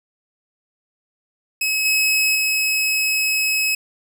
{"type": "tone with level steps", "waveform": "sawtooth", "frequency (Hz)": 2565, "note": "E7", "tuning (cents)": -48, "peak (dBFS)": [-15, -12, -14], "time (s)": [1.61, 3.75], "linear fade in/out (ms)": 5, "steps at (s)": [1.85, 2.35], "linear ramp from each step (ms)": 5, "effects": []}